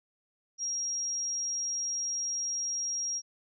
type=tone; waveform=sine; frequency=5630 Hz; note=F8; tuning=13 cents sharp; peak=-30 dBFS; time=0.58-3.22 s; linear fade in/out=50 ms; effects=none